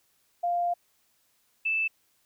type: tone pair in turn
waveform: sine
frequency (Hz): 698.5 / 2637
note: F5 / E7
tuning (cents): 0 / 0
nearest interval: octave + major seventh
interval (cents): 2300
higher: second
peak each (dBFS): -24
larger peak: neither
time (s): 0.43-0.74 / 1.65-1.88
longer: first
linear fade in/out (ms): 10
effects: white hiss -69 dBFS RMS until 2.25 s